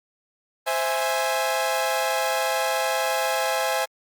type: chord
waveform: sawtooth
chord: C augmented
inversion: none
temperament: equal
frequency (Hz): 523.3 / 659.3 / 830.6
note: C5 / E5 / G#5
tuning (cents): 0 / 0 / 0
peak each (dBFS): -23 / -23 / -22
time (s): 0.66-3.86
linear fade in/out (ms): 20
effects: Opus 32 kbps